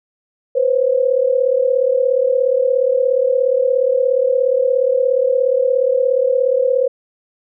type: tone pair together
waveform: sine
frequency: 496.9 / 533.9 Hz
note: B4 / C5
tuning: +11 / +35 cents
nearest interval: minor second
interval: 124 cents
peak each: -15 dBFS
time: 0.55-6.88 s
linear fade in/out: 10 ms
effects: none